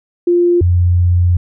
sine tone pair in turn, 349.3 / 88.39 Hz, F4 / F2, 0 / +21 cents, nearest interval 2 octaves, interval 2379 cents, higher first, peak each -8 dBFS, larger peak neither, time 0.27-0.61 / 0.61-1.37 s, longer second, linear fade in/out 5 ms, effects none

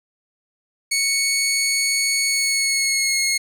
15% pulse tone with pitch glide, 2217 to 2165 Hz, C#7 to C#7, 0 to -41 cents, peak -11 dBFS, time 0.91-3.38 s, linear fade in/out 10 ms, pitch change -41 cents, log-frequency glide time 2.26-3.19 s, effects none

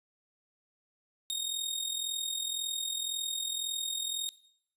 sawtooth tone with amplitude modulation, 3715 Hz, A#7, 7 cents flat, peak -26 dBFS, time 1.3-4.29 s, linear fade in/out 0 ms, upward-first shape sine, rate 41.9 Hz, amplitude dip 60%, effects noise-tail reverb RT60 0.7 s tail -20 dB re dry + resampled to 32000 Hz

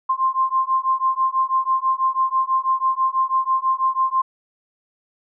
sine beating tone pair, 1049 / 1055.1 Hz, C6 / C6, +4 / +14 cents, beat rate 6.1 Hz, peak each -20 dBFS, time 0.09-4.22 s, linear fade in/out 10 ms, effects none

